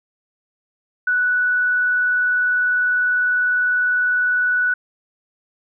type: tone with vibrato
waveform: sine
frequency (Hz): 1480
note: F#6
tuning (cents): 0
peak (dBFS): -15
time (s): 1.07-4.74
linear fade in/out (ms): 5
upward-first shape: sine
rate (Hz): 20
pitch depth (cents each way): 15
effects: none